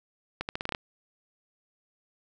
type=accelerating click train; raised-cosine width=0.3 ms; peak=-15 dBFS; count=8; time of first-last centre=0.41-0.749 s; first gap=79 ms; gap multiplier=0.83; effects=none